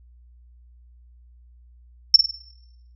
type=tone with echo; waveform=sine; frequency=5400 Hz; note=E8; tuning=41 cents sharp; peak=-5 dBFS; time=2.14-2.16 s; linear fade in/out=2 ms; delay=50 ms; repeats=4; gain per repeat=-7 dB; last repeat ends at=2.36 s; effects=noise-tail reverb RT60 0.9 s tail -20 dB re dry + added 60 Hz sine -48 dBFS peak until 2.95 s